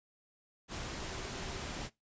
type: tone in noise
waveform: sine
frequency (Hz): 382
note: G4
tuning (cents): -45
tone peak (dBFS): -51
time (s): 1.01-1.62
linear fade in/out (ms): 50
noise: pink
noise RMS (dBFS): -41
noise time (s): 0.68-1.9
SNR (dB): -13
effects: noise-tail reverb RT60 0.2 s tail -21 dB re dry + resampled to 16000 Hz